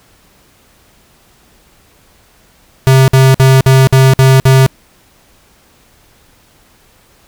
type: tone bursts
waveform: square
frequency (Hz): 132.5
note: C3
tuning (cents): +22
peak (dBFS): -4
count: 7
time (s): 2.87-4.664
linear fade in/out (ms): 0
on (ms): 210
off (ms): 54
effects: pink hiss -48 dBFS RMS until 7.27 s